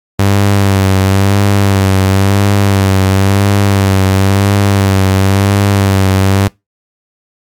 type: tone with vibrato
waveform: sawtooth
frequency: 98 Hz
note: G2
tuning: in tune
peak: -3 dBFS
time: 0.19-6.48 s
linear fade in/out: 5 ms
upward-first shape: sine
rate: 0.97 Hz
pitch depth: 44 cents each way
effects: noise-tail reverb RT60 0.2 s tail -23 dB re dry + MP3 96 kbps